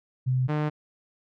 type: tone pair in turn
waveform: sine / sawtooth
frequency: 128.2 / 150.97 Hz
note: C3 / D3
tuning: -35 / +48 cents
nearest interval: minor third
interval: 283 cents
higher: second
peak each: -21 / -20 dBFS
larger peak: second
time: 0.26-0.48 / 0.48-0.7 s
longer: neither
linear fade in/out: 20 ms
effects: low-pass 2000 Hz 12 dB/octave